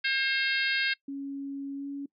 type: harmonic tone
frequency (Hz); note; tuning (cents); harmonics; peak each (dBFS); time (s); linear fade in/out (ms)
535; C5; +38; 3 / 4 / 5 / 6 / 7 / 8 / 9; -29 / -31 / -33 / -35 / -36 / -37 / -38; 0.04-0.94; 10
type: tone with pitch glide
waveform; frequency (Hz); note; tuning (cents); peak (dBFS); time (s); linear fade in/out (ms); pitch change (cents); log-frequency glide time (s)
sine; 277.2 to 280.6; C#4 to C#4; 0 to +21; -33; 1.08-2.06; 5; +21; 1.75-1.87
effects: noise-tail reverb RT60 0.1 s tail -23 dB re dry

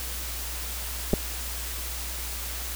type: clicks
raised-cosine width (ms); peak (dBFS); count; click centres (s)
2; -9; 2; 1.133 / 1.138
effects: added 60 Hz sine -35 dBFS peak until 2.75 s + white hiss -35 dBFS RMS until 2.75 s

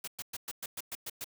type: noise bursts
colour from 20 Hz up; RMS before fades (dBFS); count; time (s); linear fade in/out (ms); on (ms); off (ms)
white; -39; 9; 0.04-1.244; 5; 36; 110
effects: none

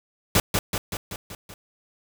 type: noise with echo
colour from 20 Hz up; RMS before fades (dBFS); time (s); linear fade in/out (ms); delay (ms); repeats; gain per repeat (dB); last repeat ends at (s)
pink; -18; 0.35-0.4; 2; 190; 6; -4; 1.54
effects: none

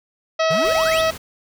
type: harmonic tone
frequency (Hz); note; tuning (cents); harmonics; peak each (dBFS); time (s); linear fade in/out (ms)
644; E5; -41; 1 / 2 / 3 / 4 / 5 / 6 / 7 / 8 / 9; -17 / -23 / -27 / -29 / -31 / -33 / -34 / -35 / -36; 0.39-1.11; 10
type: exponential sweep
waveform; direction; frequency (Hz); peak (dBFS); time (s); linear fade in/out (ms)
square; up; 136.6 to 3991; -25; 0.5-1.02; 10
type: noise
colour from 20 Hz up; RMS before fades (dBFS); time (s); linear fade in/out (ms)
pink; -34; 0.64-1.18; 10
effects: none

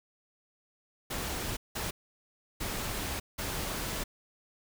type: noise bursts at uneven times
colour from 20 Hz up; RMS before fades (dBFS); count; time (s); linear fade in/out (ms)
pink; -35; 4; 1.1-1.57 / 1.75-1.91 / 2.6-3.2 / 3.38-4.04; 10
effects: none

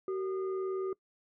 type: tone with frequency modulation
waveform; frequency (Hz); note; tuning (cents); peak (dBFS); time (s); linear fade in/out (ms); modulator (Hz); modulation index
sine; 379.8; F#4; +45; -31; 0.08-0.93; 2; 838; 0.39
effects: noise-tail reverb RT60 0.1 s tail -22 dB re dry

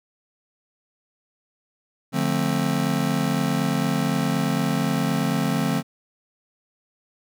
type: chord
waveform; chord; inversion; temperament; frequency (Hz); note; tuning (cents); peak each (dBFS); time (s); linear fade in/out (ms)
square; D minor seventh; none; just; 146.83 / 176.2 / 220.2 / 264.3; D3 / F3 / A3 / C4; 0 / +16 / +2 / +18; -27; 2.12-5.83; 50
effects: none

